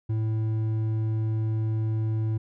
triangle tone with hard clipping, 110 Hz, A2, in tune, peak -25 dBFS, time 0.09-2.38 s, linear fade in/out 10 ms, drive 9 dB, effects none

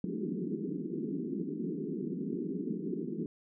pink band-pass noise, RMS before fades -36 dBFS, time 0.04-3.26 s, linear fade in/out 2 ms, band 160 to 420 Hz, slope 96 dB/octave, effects none

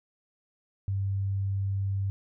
sine tone, 98 Hz, G2, in tune, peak -26 dBFS, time 0.88-2.1 s, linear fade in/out 0 ms, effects none

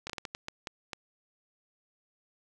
slowing click train, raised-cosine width 0.2 ms, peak -19 dBFS, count 9, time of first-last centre 0.07-0.932 s, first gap 26 ms, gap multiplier 1.39, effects none

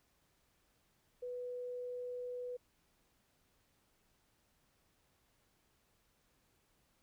sine tone, 493.9 Hz, B4, in tune, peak -40 dBFS, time 1.22-2.57 s, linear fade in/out 10 ms, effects pink hiss -75 dBFS RMS until 7.02 s

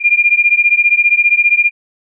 sine beating tone pair, 2400 / 2415 Hz, D7 / D7, +37 / +48 cents, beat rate 15 Hz, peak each -11 dBFS, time 0-1.71 s, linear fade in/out 50 ms, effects none

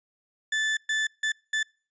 35% pulse tone bursts at uneven times, 1750 Hz, A6, 10 cents flat, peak -22 dBFS, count 4, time 0.52-0.77 / 0.89-1.07 / 1.23-1.32 / 1.53-1.63 s, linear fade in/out 5 ms, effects noise-tail reverb RT60 0.4 s tail -26 dB re dry + resampled to 16000 Hz

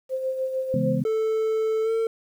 sine tone with tremolo, 523.3 Hz, C5, in tune, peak -22 dBFS, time 0.09-1.01 s, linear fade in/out 50 ms, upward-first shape sine, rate 6.6 Hz, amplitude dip 50%
sine chord, C# minor seventh, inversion none, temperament equal with one note detuned, 135.9 / 164.81 / 207.7 / 246.9 Hz, C#3 / E3 / G#3 / B3, -34 / 0 / 0 / 0 cents, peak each -27 dBFS, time 0.74-1.04 s, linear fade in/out 2 ms
triangle tone with pitch glide, 440 to 450.8 Hz, A4 to A4, 0 to +42 cents, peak -19 dBFS, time 1.05-2.07 s, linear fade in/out 2 ms, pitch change +42 cents, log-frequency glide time 1.83-1.9 s
effects 9-bit

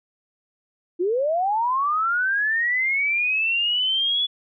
sine linear sweep, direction up, 332.4 to 3431 Hz, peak -19 dBFS, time 0.99-4.27 s, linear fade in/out 20 ms, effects none

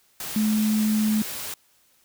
sine tone in noise, 215.1 Hz, A3, 39 cents flat, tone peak -19 dBFS, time 0.36-1.22 s, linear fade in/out 2 ms, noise white, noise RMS -33 dBFS, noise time 0.2-1.54 s, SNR +11 dB, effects white hiss -62 dBFS RMS until 2.04 s

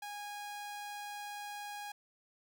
sawtooth tone, 823 Hz, G#5, 16 cents flat, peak -38 dBFS, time 0.02-1.92 s, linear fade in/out 5 ms, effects none

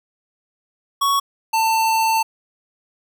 square tone pair in turn, 1115 / 893 Hz, C#6 / A5, +10 / +25 cents, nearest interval major third, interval 385 cents, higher first, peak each -16 dBFS, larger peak neither, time 1.01-1.2 / 1.53-2.23 s, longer second, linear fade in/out 10 ms, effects none

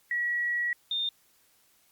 sine tone pair in turn, 1923 / 3630 Hz, B6 / A#7, -47 / -47 cents, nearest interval major seventh, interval 1100 cents, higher second, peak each -26 / -27 dBFS, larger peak first, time 0.11-0.73 / 0.91-1.09 s, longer first, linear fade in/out 2 ms, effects white hiss -65 dBFS RMS until 1.91 s + Opus 48 kbps

